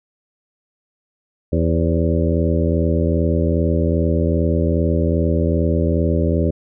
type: harmonic tone with a mistuned harmonic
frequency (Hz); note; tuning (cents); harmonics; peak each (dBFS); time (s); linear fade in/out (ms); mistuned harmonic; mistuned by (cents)
82.5; E2; +2; 1 / 2 / 3 / 4 / 5 / 6 / 7; -18 / -21 / -23 / -24 / -25 / -26 / -26; 1.52-6.51; 10; 6; +49
effects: none